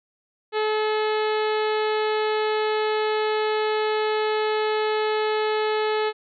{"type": "harmonic tone", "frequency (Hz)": 430, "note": "A4", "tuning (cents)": -40, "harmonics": [1, 2, 3, 4, 5, 6, 7, 8, 9, 10], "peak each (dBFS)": [-22, -28, -32, -34, -36, -38, -39, -40, -41, -42], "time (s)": [0.52, 6.13], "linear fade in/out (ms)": 50, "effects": []}